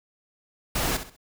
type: noise with echo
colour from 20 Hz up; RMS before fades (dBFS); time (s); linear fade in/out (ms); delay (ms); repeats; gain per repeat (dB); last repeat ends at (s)
pink; -26; 0.75-0.97; 5; 65; 3; -10; 1.165
effects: none